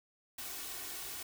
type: noise with comb filter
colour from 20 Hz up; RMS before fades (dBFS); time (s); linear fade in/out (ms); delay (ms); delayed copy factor
white; -43; 0.38-1.23; 5; 2.7; +0.65
effects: none